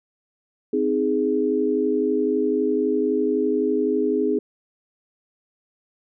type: chord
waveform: sine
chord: Ab major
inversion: first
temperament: just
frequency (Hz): 259.6 / 311.5 / 415.3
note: C4 / Eb4 / Ab4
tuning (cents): -13 / +2 / 0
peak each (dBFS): -24 / -24 / -21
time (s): 0.73-4.39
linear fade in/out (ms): 5
effects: none